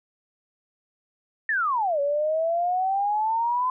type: exponential two-way sweep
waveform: sine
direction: down then up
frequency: 1852 to 560 to 1024 Hz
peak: -21 dBFS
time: 1.49-3.7 s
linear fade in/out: 2 ms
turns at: 2 s
effects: none